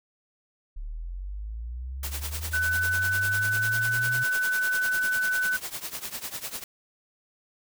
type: linear sweep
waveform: sine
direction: up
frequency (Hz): 34.65 to 125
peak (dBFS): -32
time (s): 0.76-4.24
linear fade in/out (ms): 10
type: noise with tremolo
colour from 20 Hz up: white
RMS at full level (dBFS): -32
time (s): 2.03-6.64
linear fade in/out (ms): 2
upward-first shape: triangle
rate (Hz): 10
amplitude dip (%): 90
type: tone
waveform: sine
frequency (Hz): 1500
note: F#6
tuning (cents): +23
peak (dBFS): -23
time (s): 2.53-5.57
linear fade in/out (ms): 10
effects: none